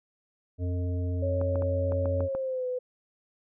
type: harmonic tone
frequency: 89.2 Hz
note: F2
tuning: 37 cents sharp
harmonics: 1 / 3 / 5 / 7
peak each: -27 / -37 / -41 / -44 dBFS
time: 0.58-2.29 s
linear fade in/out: 50 ms
type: tone with pitch glide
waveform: sine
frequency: 554.4 to 502.5 Hz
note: C#5 to B4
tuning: 0 to +30 cents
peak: -28 dBFS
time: 1.22-2.79 s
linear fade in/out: 10 ms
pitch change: -170 cents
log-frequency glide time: 2.19-2.67 s
type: clicks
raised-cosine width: 1 ms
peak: -22 dBFS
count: 7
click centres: 1.414 / 1.557 / 1.622 / 1.921 / 2.057 / 2.206 / 2.35 s
effects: none